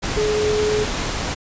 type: tone in noise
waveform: sine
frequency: 424.1 Hz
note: G#4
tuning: 36 cents sharp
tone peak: -17 dBFS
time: 0.16-0.85 s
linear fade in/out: 20 ms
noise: pink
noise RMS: -24 dBFS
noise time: 0.02-1.35 s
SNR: +4 dB
effects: resampled to 16000 Hz

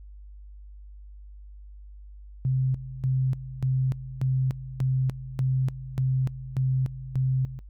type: tone with tremolo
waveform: sine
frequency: 130.81 Hz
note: C3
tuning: in tune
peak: -21 dBFS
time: 2.45-7.59 s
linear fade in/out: 0 ms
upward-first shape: square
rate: 1.7 Hz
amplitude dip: 80%
effects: noise-tail reverb RT60 0.1 s tail -23 dB re dry + added 50 Hz sine -42 dBFS peak until 7.69 s

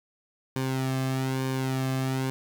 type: tone with flanger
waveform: sawtooth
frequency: 131.7 Hz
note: C3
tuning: 12 cents sharp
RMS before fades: -28 dBFS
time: 0.56-2.3 s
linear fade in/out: 0 ms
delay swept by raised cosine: 1.5 to 2.12 ms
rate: 1.1 Hz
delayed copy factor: -0.65
effects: none

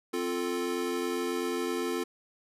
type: chord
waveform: square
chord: F major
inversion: second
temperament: equal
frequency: 261.6 / 349.2 / 440 Hz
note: C4 / F4 / A4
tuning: 0 / 0 / 0 cents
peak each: -36 / -33 / -35 dBFS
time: 0.13-2.04 s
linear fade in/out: 10 ms
effects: resampled to 32000 Hz

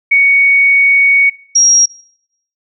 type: tone pair in turn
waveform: sine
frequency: 2232 / 5637 Hz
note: C#7 / F8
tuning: +11 / +15 cents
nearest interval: octave + major third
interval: 1604 cents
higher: second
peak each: -5 dBFS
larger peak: neither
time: 0.11-1.3 / 1.55-1.86 s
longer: first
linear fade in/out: 10 ms
effects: noise-tail reverb RT60 0.7 s tail -21 dB re dry

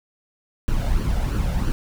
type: noise with flanger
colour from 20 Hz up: brown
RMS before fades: -21 dBFS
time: 0.68-1.72 s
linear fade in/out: 0 ms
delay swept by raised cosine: 0.67 to 1.42 ms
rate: 3 Hz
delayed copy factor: +0.55
effects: none

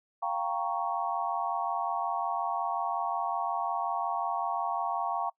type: chord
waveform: sine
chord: G half-diminished seventh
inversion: third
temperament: equal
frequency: 698.5 / 784 / 932.3 / 1108.7 Hz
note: F5 / G5 / Bb5 / Db6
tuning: 0 / 0 / 0 / 0 cents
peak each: -34 dBFS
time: 0.22-5.3 s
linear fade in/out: 10 ms
effects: noise-tail reverb RT60 0.1 s tail -24 dB re dry

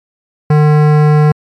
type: tone with hard clipping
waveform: sine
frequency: 150.7 Hz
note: D3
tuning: 45 cents sharp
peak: -7 dBFS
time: 0.5-1.32 s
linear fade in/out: 5 ms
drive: 17 dB
effects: MP3 96 kbps

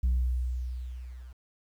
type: tone with level ramp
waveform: sine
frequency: 62.2 Hz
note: B1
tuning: 13 cents sharp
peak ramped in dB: -19 to -43 dBFS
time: 0.03-1.33 s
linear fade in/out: 10 ms
effects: tanh soft clip ceiling -21 dBFS + 10-bit

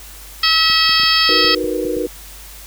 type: harmonic tone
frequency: 646 Hz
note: E5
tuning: 35 cents flat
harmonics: 2 / 3 / 4 / 5 / 6 / 7 / 8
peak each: -19 / -20 / -21 / -18 / -23 / -17 / -18 dBFS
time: 0.43-1.55 s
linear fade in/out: 5 ms
type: clicks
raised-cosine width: 3 ms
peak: -21 dBFS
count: 8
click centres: 0.7 / 0.894 / 0.999 / 1.035 / 1.447 / 1.642 / 1.852 / 1.968 s
type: chord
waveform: sine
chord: B major seventh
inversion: first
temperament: equal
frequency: 311.1 / 370 / 466.2 / 493.9 Hz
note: D#4 / F#4 / A#4 / B4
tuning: 0 / 0 / 0 / 0 cents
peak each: -23 dBFS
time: 1.29-2.07 s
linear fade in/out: 2 ms
effects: added 50 Hz sine -38 dBFS peak until 2.66 s + white hiss -38 dBFS RMS until 2.66 s

